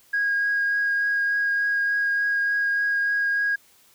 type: tone with vibrato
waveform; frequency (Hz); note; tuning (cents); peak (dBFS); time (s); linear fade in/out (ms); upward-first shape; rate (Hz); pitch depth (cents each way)
sine; 1638; G#6; -24; -19; 0.13-3.56; 10; triangle; 3.4; 11
effects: tanh soft clip ceiling -16 dBFS + white hiss -57 dBFS RMS until 3.94 s